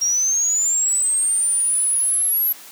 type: linear sweep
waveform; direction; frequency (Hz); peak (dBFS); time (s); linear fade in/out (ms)
sine; up; 5588 to 11790; -16; 0.01-2.53; 10
effects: white hiss -41 dBFS RMS until 2.71 s + high-pass 200 Hz 12 dB/octave